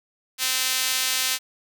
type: tone with high-pass filter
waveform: sawtooth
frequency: 258.6 Hz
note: C4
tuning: 20 cents flat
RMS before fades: -24 dBFS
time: 0.38-1.39 s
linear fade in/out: 50 ms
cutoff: 3100 Hz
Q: 0.7
effects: none